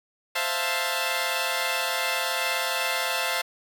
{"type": "chord", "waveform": "10% pulse", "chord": "F major seventh", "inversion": "second", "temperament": "equal", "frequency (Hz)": [523.3, 659.3, 698.5, 880], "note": ["C5", "E5", "F5", "A5"], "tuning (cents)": [0, 0, 0, 0], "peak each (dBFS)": -22, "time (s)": [0.35, 3.42], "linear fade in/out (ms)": 10, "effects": []}